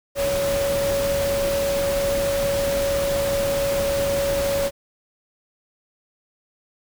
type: tone in noise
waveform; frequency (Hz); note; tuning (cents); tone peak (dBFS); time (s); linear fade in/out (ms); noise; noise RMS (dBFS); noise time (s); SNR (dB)
sine; 559; C#5; +14; -20; 0.15-4.71; 50; pink; -28; 0.15-4.71; +5
effects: none